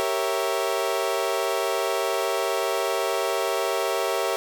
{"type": "chord", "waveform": "30% pulse", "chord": "G diminished seventh", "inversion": "none", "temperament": "equal", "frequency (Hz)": [392, 466.2, 554.4, 659.3], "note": ["G4", "Bb4", "Db5", "Fb5"], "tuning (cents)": [0, 0, 0, 0], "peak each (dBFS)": -26, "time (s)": [0, 4.36], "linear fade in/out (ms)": 0, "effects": []}